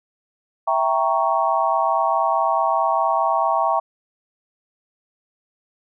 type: chord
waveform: sine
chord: E diminished seventh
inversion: none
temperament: equal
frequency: 659.3 / 784 / 932.3 / 1108.7 Hz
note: E5 / G5 / Bb5 / Db6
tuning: 0 / 0 / 0 / 0 cents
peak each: -22 dBFS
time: 0.67-3.8 s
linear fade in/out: 10 ms
effects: none